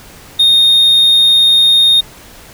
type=tone; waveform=triangle; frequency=3691 Hz; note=A#7; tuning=18 cents flat; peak=-4 dBFS; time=0.39-2.01 s; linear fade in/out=10 ms; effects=pink hiss -37 dBFS RMS until 2.53 s